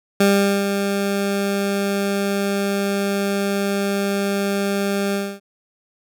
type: tone with ADSR envelope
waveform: 20% pulse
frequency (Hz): 199.2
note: G3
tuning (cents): +28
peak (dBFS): -7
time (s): 0.2-5.4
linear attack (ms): 6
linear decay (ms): 430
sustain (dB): -7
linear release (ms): 260
effects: none